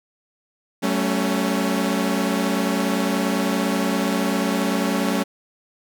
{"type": "chord", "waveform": "sawtooth", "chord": "F# minor", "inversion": "none", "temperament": "equal with one note detuned", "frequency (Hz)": [189.76, 220, 277.2], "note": ["F#3", "A3", "C#4"], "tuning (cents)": [44, 0, 0], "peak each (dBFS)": -20, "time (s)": [0.82, 5.24], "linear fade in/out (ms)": 20, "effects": []}